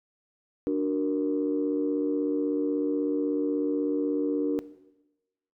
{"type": "chord", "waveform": "sine", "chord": "D augmented", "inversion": "none", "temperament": "equal", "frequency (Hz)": [293.7, 370, 466.2], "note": ["D4", "F#4", "A#4"], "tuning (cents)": [0, 0, 0], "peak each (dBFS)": [-25, -30, -29], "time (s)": [0.67, 4.59], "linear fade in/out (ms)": 0, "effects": ["noise-tail reverb RT60 1.0 s tail -17 dB re dry", "tanh soft clip ceiling -16 dBFS"]}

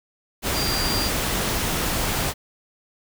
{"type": "tone in noise", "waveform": "sine", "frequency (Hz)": 4749, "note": "D8", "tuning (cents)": 18, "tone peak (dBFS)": -26, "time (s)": [0.53, 1.11], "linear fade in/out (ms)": 50, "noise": "pink", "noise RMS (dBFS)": -24, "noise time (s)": [0.42, 2.34], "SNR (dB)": -5, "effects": []}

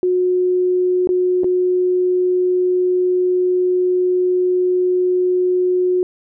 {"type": "tone with dropouts", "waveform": "sine", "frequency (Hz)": 363.6, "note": "F#4", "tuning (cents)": -30, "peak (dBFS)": -13, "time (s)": [0.03, 6.03], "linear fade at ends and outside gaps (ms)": 1, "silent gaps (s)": [[1.073, 1.09], [1.435, 1.443]], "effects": []}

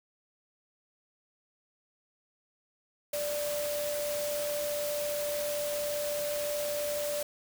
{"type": "tone in noise", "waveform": "sine", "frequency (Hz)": 587.3, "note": "D5", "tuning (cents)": 0, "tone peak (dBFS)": -31, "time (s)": [3.13, 7.23], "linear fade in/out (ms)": 5, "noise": "white", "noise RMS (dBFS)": -38, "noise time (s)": [3.13, 7.23], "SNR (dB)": 4, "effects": []}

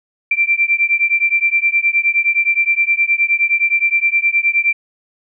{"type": "beating tone pair", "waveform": "sine", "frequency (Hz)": [2349, 2358.6], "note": ["D7", "D7"], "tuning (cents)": [0, 7], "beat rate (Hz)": 9.6, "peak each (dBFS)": -15, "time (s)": [0.31, 4.73], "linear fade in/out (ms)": 5, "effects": []}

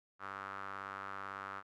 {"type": "tone with band-pass filter", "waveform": "sawtooth", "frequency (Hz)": 98, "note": "G2", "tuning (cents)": 0, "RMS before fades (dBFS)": -45, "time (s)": [0.19, 1.63], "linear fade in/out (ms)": 50, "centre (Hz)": 1300, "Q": 4.4, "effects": []}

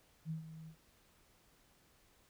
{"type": "tone with ADSR envelope", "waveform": "sine", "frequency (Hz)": 159.7, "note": "D#3", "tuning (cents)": 45, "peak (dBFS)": -36, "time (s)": [0.25, 0.76], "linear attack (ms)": 54, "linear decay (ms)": 120, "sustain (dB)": -12, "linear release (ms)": 83, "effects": ["pink hiss -69 dBFS RMS until 2.29 s"]}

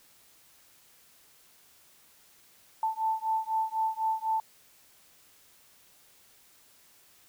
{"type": "beating tone pair", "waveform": "sine", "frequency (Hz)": [882, 886], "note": ["A5", "A5"], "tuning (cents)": [4, 12], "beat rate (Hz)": 4, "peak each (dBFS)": [-30, -30], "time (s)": [2.83, 4.4], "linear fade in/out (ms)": 2, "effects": ["white hiss -60 dBFS RMS until 7.28 s"]}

